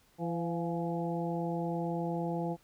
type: harmonic tone with a mistuned harmonic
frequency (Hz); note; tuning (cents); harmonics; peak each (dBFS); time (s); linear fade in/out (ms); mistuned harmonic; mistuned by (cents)
168.7; E3; +40; 1 / 2 / 3 / 4 / 5; -34 / -37 / -39 / -40 / -41; 0.18-2.57; 50; 4; +47
effects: pink hiss -66 dBFS RMS until 2.63 s